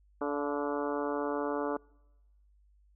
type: harmonic tone with a mistuned harmonic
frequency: 144.9 Hz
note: D3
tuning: 23 cents flat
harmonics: 2 / 3 / 4 / 5 / 6 / 7 / 8 / 9 / 10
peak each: -35 / -35 / -37 / -43 / -40 / -43 / -41 / -46 / -46 dBFS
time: 0.21-1.77 s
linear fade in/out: 5 ms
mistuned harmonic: 5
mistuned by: -47 cents
effects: noise-tail reverb RT60 1.0 s tail -26 dB re dry + added 50 Hz sine -61 dBFS peak until 2.95 s